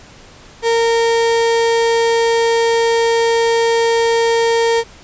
35% pulse tone, 460.9 Hz, A#4, 20 cents flat, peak -10 dBFS, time 0.62-4.84 s, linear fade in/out 50 ms, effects pink hiss -41 dBFS RMS until 5.03 s + resampled to 16000 Hz

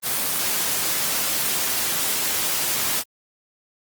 white noise, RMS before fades -23 dBFS, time 0.02-3.04 s, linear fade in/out 50 ms, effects high-pass 100 Hz 12 dB/octave + Opus 24 kbps

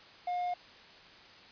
triangle tone, 714 Hz, F5, 38 cents sharp, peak -29 dBFS, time 0.27-0.54 s, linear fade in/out 5 ms, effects white hiss -54 dBFS RMS until 1.51 s + resampled to 11025 Hz

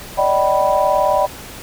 sine tone cluster, 579 / 618 / 768 / 984 Hz, D5 / D#5 / G5 / B5, -25 / -12 / -36 / -7 cents, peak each -18 dBFS, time 0.17-1.27 s, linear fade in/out 20 ms, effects pink hiss -34 dBFS RMS until 1.62 s

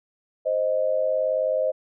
sine tone pair together, 523.3 / 622.3 Hz, C5 / D#5, 0 / 0 cents, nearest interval minor third, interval 300 cents, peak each -23 dBFS, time 0.45-1.72 s, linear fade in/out 20 ms, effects none

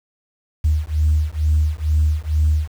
sine beating tone pair, 75.7 / 77.9 Hz, D#2 / D#2, -47 / +3 cents, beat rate 2.2 Hz, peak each -17 dBFS, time 0.64-2.68 s, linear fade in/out 10 ms, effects tanh soft clip ceiling -8 dBFS + 7-bit

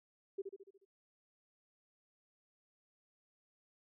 sine tone with echo, 392 Hz, G4, in tune, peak -36 dBFS, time 0.38-0.42 s, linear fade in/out 10 ms, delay 72 ms, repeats 6, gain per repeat -5 dB, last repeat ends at 0.852 s, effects none

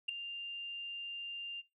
sine tone with ADSR envelope, 2794 Hz, F7, in tune, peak -27 dBFS, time 0.08-1.62 s, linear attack 11 ms, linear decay 6 ms, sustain -13 dB, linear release 25 ms, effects noise-tail reverb RT60 0.2 s tail -19 dB re dry + tanh soft clip ceiling -27 dBFS

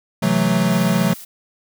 square chord, F# half-diminished seventh, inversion second, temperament equal, 130.81 / 164.81 / 185 / 220 Hz, C3 / E3 / F#3 / A3, 0 / 0 / 0 / 0 cents, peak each -25 / -22 / -19 / -21 dBFS, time 0.22-1.14 s, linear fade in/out 10 ms
blue noise, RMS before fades -37 dBFS, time 0.7-1.25 s, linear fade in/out 10 ms
effects none

